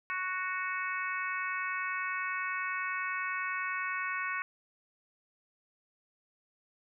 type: harmonic tone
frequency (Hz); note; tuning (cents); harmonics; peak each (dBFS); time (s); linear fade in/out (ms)
370; F#4; 0; 3 / 4 / 5 / 6 / 7; -37 / -37 / -39 / -39 / -42; 0.1-4.42; 0
effects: none